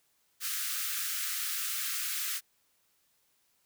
white high-pass noise, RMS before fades -34 dBFS, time 0.4-2.41 s, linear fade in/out 50 ms, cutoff 1200 Hz, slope 96 dB/octave, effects white hiss -72 dBFS RMS until 3.65 s

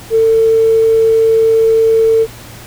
triangle tone with tanh clipping, 448.4 Hz, A4, 33 cents sharp, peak -6 dBFS, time 0.1-2.27 s, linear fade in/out 50 ms, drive 2 dB, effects added 115 Hz sine -36 dBFS peak until 2.66 s + pink hiss -34 dBFS RMS until 2.66 s

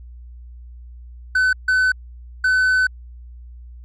triangle tone bursts at uneven times, 1512 Hz, F#6, 37 cents sharp, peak -12 dBFS, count 3, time 1.35-1.53 / 1.68-1.92 / 2.44-2.87 s, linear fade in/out 5 ms, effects added 60 Hz sine -36 dBFS peak until 3.84 s + resampled to 24000 Hz

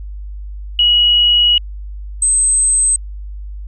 sine tone pair in turn, 2910 / 8231 Hz, F#7 / C9, -29 / -29 cents, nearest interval octave + tritone, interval 1800 cents, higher second, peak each -8 / -10 dBFS, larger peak first, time 0.79-1.58 / 2.22-2.96 s, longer first, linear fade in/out 2 ms, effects added 50 Hz sine -25 dBFS peak until 3.67 s

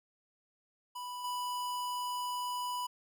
square tone with level steps, 987.8 Hz, B5, in tune, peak -40 / -35 dBFS, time 0.95-2.87 s, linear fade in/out 10 ms, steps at 1.24 s, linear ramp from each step 5 ms, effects none

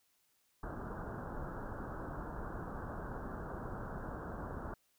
pink low-pass noise, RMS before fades -43 dBFS, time 0.63-4.74 s, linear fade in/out 2 ms, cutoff 1600 Hz, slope 96 dB/octave, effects white hiss -75 dBFS RMS until 4.98 s

